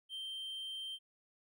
triangle tone, 3138 Hz, G7, 1 cent sharp, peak -39 dBFS, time 0.09-0.99 s, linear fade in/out 50 ms, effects none

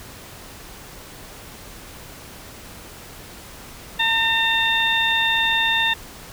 harmonic tone, 907 Hz, A#5, 48 cents flat, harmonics 1 / 2 / 3 / 4, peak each -25 / -21 / -24 / -21 dBFS, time 3.99-5.94 s, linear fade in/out 10 ms, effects pink hiss -40 dBFS RMS until 6.32 s

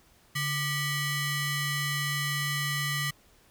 sawtooth ring-modulated tone, 1046.5 Hz, C6, in tune, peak -21 dBFS, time 0.35-3.11 s, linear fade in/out 10 ms, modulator 903 Hz, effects pink hiss -61 dBFS RMS until 3.5 s

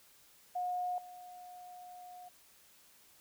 sine tone with level steps, 721 Hz, F#5, 45 cents flat, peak -33 / -48 dBFS, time 0.55-2.29 s, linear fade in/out 10 ms, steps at 0.98 s, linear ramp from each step 2 ms, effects white hiss -63 dBFS RMS until 3.2 s

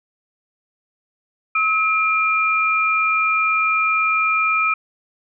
sine tone pair together, 1288 / 2390 Hz, E6 / D7, -41 / +30 cents, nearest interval major seventh, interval 1071 cents, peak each -18 dBFS, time 1.55-4.74 s, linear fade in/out 5 ms, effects none

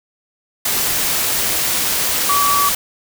sine tone in noise, 1144 Hz, D6, 46 cents flat, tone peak -14 dBFS, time 2.29-2.69 s, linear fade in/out 5 ms, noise white, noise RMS -18 dBFS, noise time 0.65-2.75 s, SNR +1 dB, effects none

